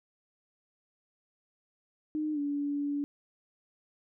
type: tone with pitch glide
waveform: sine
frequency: 306 to 287.2 Hz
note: D#4 to D4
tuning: -29 to -39 cents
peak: -29 dBFS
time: 2.15-3.04 s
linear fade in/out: 0 ms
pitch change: -110 cents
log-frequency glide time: 2.33-2.39 s
effects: none